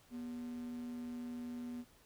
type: tone with high-pass filter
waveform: square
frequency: 80.9 Hz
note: E2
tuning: 32 cents flat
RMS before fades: -44 dBFS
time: 0.1-1.85 s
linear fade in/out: 50 ms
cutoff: 240 Hz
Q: 7.7
effects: pink hiss -66 dBFS RMS until 2.05 s